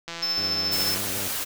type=click train; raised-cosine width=0.2 ms; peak=-17 dBFS; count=152; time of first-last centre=0.08-0.979 s; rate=168 Hz
type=tone with tremolo; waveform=triangle; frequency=5274 Hz; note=E8; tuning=in tune; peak=-21 dBFS; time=0.22-0.95 s; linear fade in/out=10 ms; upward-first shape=sine; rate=14 Hz; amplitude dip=35%
type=tone with vibrato; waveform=10% pulse; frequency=98 Hz; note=G2; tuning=in tune; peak=-26 dBFS; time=0.38-1.28 s; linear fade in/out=0 ms; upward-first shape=triangle; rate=6.5 Hz; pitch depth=110 cents each way
type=noise; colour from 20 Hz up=white; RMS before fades=-29 dBFS; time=0.71-1.45 s; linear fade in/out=20 ms
effects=none